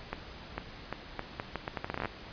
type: accelerating click train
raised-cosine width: 0.5 ms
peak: -18 dBFS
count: 17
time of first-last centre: 0.13-2.057 s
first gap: 450 ms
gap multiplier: 0.77
effects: pink hiss -47 dBFS RMS until 2.32 s + resampled to 11025 Hz